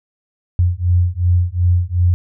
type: beating tone pair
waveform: sine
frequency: 87.31 / 90.01 Hz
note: F2 / F#2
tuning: 0 / -47 cents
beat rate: 2.7 Hz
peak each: -15 dBFS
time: 0.59-2.14 s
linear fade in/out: 0 ms
effects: none